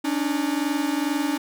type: tone pair together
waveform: 45% pulse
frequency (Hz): 280.5 / 302.8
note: C#4 / D#4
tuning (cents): +21 / -47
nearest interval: minor second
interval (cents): 132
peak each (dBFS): -25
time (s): 0.04-1.38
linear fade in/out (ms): 10
effects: none